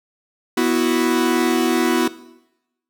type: chord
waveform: 45% pulse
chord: B suspended fourth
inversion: none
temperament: equal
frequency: 246.9 / 329.6 / 370 Hz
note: B3 / E4 / F#4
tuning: 0 / 0 / 0 cents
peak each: -20 dBFS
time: 0.57-2.08 s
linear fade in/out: 5 ms
effects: noise-tail reverb RT60 0.9 s tail -17 dB re dry